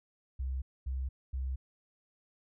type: tone bursts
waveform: sine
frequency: 65.41 Hz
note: C2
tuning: in tune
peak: -32 dBFS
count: 3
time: 0.39-1.56 s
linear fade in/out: 10 ms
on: 230 ms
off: 240 ms
effects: none